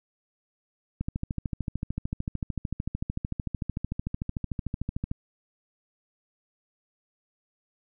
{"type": "click train", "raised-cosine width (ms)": 5, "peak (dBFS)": -17, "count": 56, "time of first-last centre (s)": [1.01, 5.114], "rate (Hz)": 13.4, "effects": []}